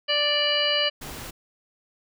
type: harmonic tone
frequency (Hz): 587.3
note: D5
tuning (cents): 0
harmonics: 1 / 2 / 3 / 4 / 5 / 7 / 8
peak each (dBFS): -27 / -34 / -30 / -31 / -23 / -32 / -30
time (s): 0.08-0.9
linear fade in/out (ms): 20
type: noise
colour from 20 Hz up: pink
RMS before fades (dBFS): -37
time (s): 1.01-1.31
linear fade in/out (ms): 10
effects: none